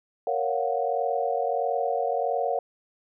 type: chord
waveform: sine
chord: Gb major seventh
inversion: first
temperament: equal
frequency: 466.2 / 554.4 / 698.5 / 740 Hz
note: Bb4 / Db5 / F5 / Gb5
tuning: 0 / 0 / 0 / 0 cents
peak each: -29 dBFS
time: 0.27-2.59 s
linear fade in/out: 2 ms
effects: none